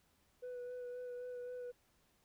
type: tone with vibrato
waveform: sine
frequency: 493.9 Hz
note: B4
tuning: in tune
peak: -40 dBFS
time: 0.42-1.72 s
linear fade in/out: 20 ms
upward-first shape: sine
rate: 3.8 Hz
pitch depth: 17 cents each way
effects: tanh soft clip ceiling -42 dBFS + pink hiss -74 dBFS RMS until 2.24 s